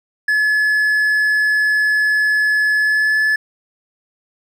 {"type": "tone with pitch glide", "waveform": "triangle", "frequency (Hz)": [1711, 1725.9], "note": ["A6", "A6"], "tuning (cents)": [-49, -34], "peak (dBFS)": -11, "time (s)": [0.28, 3.36], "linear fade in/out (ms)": 5, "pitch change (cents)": 15, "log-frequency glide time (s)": [2.76, 3.21], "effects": []}